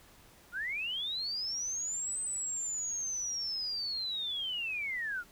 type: linear two-way sweep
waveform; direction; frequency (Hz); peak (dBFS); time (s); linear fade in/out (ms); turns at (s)
sine; up then down; 1365 to 8230 to 1365; -33; 0.52-5.24; 50; 2.2
effects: pink hiss -59 dBFS RMS until 5.31 s